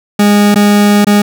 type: tone with dropouts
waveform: 40% pulse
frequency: 205.8 Hz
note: G#3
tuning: 16 cents flat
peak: -4 dBFS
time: 0.19-1.22 s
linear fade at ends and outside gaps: 5 ms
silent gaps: 0.545-0.557 / 1.047-1.068 s
effects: none